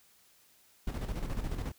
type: noise with tremolo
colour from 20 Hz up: brown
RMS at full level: -33 dBFS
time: 0.87-1.72 s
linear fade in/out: 5 ms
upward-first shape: square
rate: 14 Hz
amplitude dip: 55%
effects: white hiss -64 dBFS RMS until 1.78 s